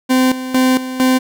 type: tone with tremolo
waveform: 40% pulse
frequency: 257.7 Hz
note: C4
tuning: 26 cents flat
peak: -9 dBFS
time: 0.09-1.19 s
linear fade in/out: 20 ms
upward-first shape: square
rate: 2.2 Hz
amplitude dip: 75%
effects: none